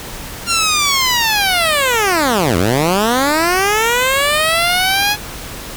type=linear two-way sweep; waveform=10% pulse; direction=down then up; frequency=1400 to 79.7 to 845 Hz; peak=-4 dBFS; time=0.46-5.17 s; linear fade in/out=50 ms; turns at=2.57 s; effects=pink hiss -29 dBFS RMS until 5.76 s